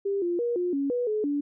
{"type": "tone with pitch steps", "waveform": "sine", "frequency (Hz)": [397.6, 347.9, 476.4, 356.1, 278.9, 488.6, 427, 288.1], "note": ["G4", "F4", "A#4", "F4", "C#4", "B4", "G#4", "D4"], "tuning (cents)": [25, -7, 38, 34, 11, -19, 48, -33], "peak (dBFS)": -24, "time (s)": [0.05, 1.41], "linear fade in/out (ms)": 10, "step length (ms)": 170, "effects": []}